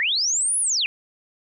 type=linear two-way sweep; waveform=sine; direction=up then down; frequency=1744 to 10548 to 2344 Hz; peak=-19 dBFS; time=0-0.86 s; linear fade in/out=0 ms; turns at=0.59 s; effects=none